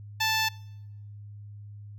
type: tone with notch filter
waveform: 10% pulse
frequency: 880 Hz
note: A5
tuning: in tune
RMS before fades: -26 dBFS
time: 0.2-0.49 s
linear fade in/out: 10 ms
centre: 11000 Hz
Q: 1.8
effects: noise-tail reverb RT60 0.9 s tail -25 dB re dry + added 103 Hz sine -41 dBFS peak until 1.98 s